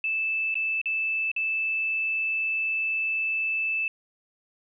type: tone with dropouts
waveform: sine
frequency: 2632 Hz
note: E7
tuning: 3 cents flat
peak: -24 dBFS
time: 0.04-3.88 s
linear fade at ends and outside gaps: 2 ms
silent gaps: 0.543-0.554 / 0.815-0.857 / 1.316-1.363 s
effects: none